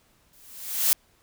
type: noise with exponential growth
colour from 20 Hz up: blue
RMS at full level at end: -18 dBFS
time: 0.33-0.93 s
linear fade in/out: 0 ms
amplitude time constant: 130 ms
effects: pink hiss -63 dBFS RMS until 1.22 s